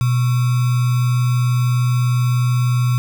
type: tone with sample-and-hold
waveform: sine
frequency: 123.47 Hz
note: B2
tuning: in tune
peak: -13 dBFS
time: 0.01-2.98 s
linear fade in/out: 0 ms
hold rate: 1225 Hz
effects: none